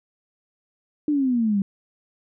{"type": "exponential sweep", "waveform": "sine", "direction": "down", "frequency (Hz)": [305.3, 192.4], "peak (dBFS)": -18, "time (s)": [1.08, 1.62], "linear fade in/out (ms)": 2, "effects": []}